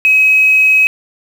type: tone with quantisation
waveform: sine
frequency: 2547 Hz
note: D#7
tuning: 40 cents sharp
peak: -6 dBFS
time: 0.05-0.87 s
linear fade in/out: 0 ms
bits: 5
effects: none